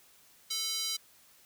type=tone with high-pass filter; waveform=square; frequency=440 Hz; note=A4; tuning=in tune; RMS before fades=-34 dBFS; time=0.5-0.97 s; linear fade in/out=10 ms; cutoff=4300 Hz; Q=2.4; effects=white hiss -61 dBFS RMS until 1.45 s